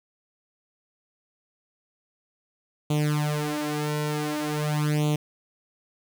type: tone with flanger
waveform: sawtooth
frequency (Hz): 150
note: D3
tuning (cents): +37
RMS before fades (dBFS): -26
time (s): 2.9-5.16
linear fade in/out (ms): 5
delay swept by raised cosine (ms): 0.29 to 4.59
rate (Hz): 0.46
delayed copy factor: +0.95
effects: 9-bit